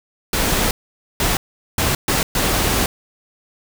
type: noise bursts at uneven times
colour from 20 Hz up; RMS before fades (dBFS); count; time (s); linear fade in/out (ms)
pink; -18; 5; 0.33-0.71 / 1.2-1.37 / 1.78-1.95 / 2.08-2.23 / 2.35-2.86; 2
effects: none